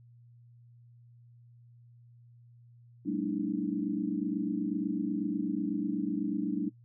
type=tone cluster; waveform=sine; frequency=190.8 / 212.9 / 233.3 / 290.9 / 319 Hz; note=G3 / G#3 / A#3 / D4 / D#4; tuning=-47 / +43 / +2 / -16 / +43 cents; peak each=-36 / -37 / -39 / -32 / -36 dBFS; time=3.05-6.7 s; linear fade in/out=20 ms; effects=noise-tail reverb RT60 0.1 s tail -20 dB re dry + added 119 Hz sine -54 dBFS peak until 6.84 s